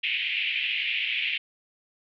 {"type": "band-pass noise", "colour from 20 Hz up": "white", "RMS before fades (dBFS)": -28, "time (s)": [0.03, 1.38], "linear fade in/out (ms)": 10, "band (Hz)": [2200, 3000], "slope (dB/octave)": 48, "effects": []}